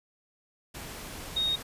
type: tone in noise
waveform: sine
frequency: 3729 Hz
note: A#7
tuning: in tune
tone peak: -25 dBFS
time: 1.36-1.56 s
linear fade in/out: 10 ms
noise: pink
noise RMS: -41 dBFS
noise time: 0.74-1.63 s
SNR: +13 dB
effects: resampled to 32000 Hz